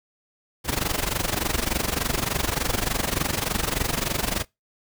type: noise with amplitude modulation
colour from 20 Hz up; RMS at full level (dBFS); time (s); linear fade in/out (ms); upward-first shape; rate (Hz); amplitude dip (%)
pink; -22; 0.64-4.45; 50; sine; 23.4; 85
effects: noise-tail reverb RT60 0.2 s tail -24 dB re dry